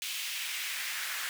pink noise with high-pass filter sweep, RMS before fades -36 dBFS, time 0.02-1.29 s, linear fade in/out 0 ms, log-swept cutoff 2900 to 1600 Hz, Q 1.9, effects none

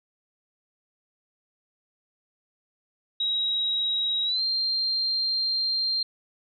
sine tone with pitch glide, 3831 to 4178 Hz, A#7 to C8, +47 to -3 cents, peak -23 dBFS, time 3.2-6.03 s, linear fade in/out 5 ms, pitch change +150 cents, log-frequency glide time 4.25-4.42 s, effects none

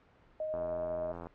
sine tone with tremolo, 622.3 Hz, D#5, in tune, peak -32 dBFS, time 0.4-1.12 s, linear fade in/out 2 ms, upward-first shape triangle, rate 9.9 Hz, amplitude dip 25%
click train, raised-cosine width 1 ms, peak -29 dBFS, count 63, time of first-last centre 0.54-1.269 s, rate 85 Hz
effects pink hiss -63 dBFS RMS until 1.34 s + low-pass 2000 Hz 12 dB/octave

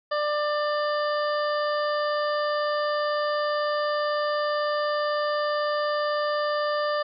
harmonic tone, 594 Hz, D5, 20 cents sharp, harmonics 1 / 2 / 3 / 5 / 6 / 7 / 8, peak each -25 / -28 / -33 / -41 / -43 / -49 / -39 dBFS, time 0.11-7.03 s, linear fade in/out 10 ms, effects none

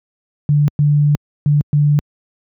sine tone bursts at uneven times, 146.83 Hz, D3, in tune, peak -9 dBFS, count 4, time 0.49-0.68 / 0.79-1.15 / 1.46-1.61 / 1.73-1.99 s, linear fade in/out 0 ms, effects high-pass 80 Hz 12 dB/octave

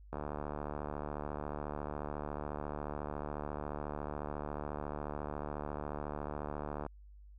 click train, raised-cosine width 1 ms, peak -25 dBFS, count 500, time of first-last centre 0.13-6.864 s, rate 74.1 Hz, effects added 50 Hz sine -52 dBFS peak until 7.38 s

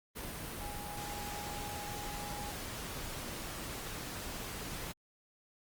sine tone in noise, 824 Hz, G#5, 14 cents flat, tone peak -44 dBFS, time 0.6-2.52 s, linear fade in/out 20 ms, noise pink, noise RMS -42 dBFS, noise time 0.15-4.93 s, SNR -5 dB, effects Opus 32 kbps

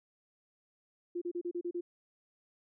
sine tone bursts, 349.2 Hz, F4, in tune, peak -33 dBFS, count 7, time 1.15-1.81 s, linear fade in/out 10 ms, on 66 ms, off 33 ms, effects none

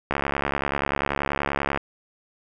click train, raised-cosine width 0.5 ms, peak -8 dBFS, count 118, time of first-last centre 0.11-1.774 s, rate 70.3 Hz, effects none

